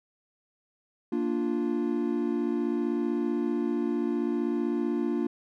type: chord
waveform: triangle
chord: Bb major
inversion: none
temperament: equal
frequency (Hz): 233.1 / 293.7 / 349.2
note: Bb3 / D4 / F4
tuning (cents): 0 / 0 / 0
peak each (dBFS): -28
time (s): 1.12-5.27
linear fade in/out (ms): 5
effects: none